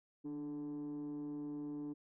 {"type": "tone with frequency modulation", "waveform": "sine", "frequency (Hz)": 293.9, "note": "D4", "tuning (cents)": 1, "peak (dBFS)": -38, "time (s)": [0.24, 1.94], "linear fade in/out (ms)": 20, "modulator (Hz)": 142, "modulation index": 0.42, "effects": ["tanh soft clip ceiling -39 dBFS"]}